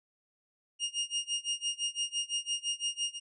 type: tone with tremolo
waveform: sawtooth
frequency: 2842 Hz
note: F7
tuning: 30 cents sharp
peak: -25 dBFS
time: 0.79-3.2 s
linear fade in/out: 50 ms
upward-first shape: sine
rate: 5.9 Hz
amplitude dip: 95%
effects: resampled to 22050 Hz